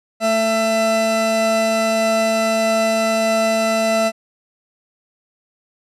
40% pulse tone pair together, 222 / 667.6 Hz, A3 / E5, +16 / +22 cents, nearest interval octave + perfect fifth, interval 1906 cents, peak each -21 / -15 dBFS, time 0.2-4.12 s, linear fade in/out 50 ms, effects low-pass 10000 Hz 12 dB/octave

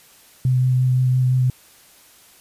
sine tone with vibrato, 127.7 Hz, C3, 42 cents flat, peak -14 dBFS, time 0.45-1.5 s, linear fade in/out 2 ms, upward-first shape sine, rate 5.8 Hz, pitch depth 12 cents each way, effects white hiss -50 dBFS RMS until 2.4 s + resampled to 32000 Hz

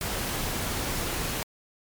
pink noise, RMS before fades -30 dBFS, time 0.01-1.43 s, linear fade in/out 2 ms, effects MP3 96 kbps

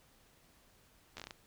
slowing click train, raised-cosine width 0.2 ms, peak -27 dBFS, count 7, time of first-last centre 1.17-1.309 s, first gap 12 ms, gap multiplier 1.26, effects pink hiss -66 dBFS RMS until 1.46 s

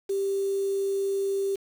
sine tone with quantisation, 393 Hz, G4, 4 cents sharp, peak -24 dBFS, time 0.09-1.56 s, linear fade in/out 10 ms, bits 7, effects none

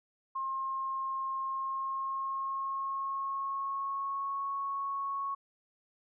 sine tone with pitch glide, 1068 to 1104.4 Hz, C6 to C#6, +35 to -7 cents, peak -32 dBFS, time 0.35-5.35 s, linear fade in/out 10 ms, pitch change +58 cents, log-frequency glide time 1.39-4.48 s, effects none

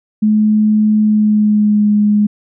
sine tone with pitch glide, 213.6 to 208.5 Hz, G#3 to G#3, +49 to +7 cents, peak -8 dBFS, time 0.22-2.27 s, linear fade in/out 10 ms, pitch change -42 cents, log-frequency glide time 1.01-1.89 s, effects none

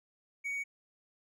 triangle tone, 2243 Hz, C#7, 20 cents sharp, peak -32 dBFS, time 0.44-0.64 s, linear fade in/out 20 ms, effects none

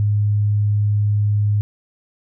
sine tone, 103.83 Hz, G#2, in tune, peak -14 dBFS, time 0-1.61 s, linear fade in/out 0 ms, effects none

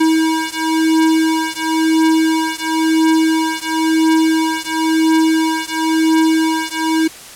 square beating tone pair, 319.8 / 320.77 Hz, D#4 / E4, +48 / -47 cents, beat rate 0.97 Hz, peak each -16 dBFS, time 0-7.08 s, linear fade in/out 10 ms, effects white hiss -35 dBFS RMS until 7.35 s + low-pass 11000 Hz 12 dB/octave

